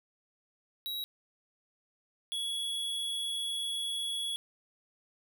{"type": "tone pair in turn", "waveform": "square", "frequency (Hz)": [3861, 3363], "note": ["B7", "G#7"], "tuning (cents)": [-40, 21], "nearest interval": "major second", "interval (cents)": 239, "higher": "first", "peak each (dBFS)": [-35, -33], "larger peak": "second", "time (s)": [[0.86, 1.04], [2.32, 4.36]], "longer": "second", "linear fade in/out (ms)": 0, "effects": []}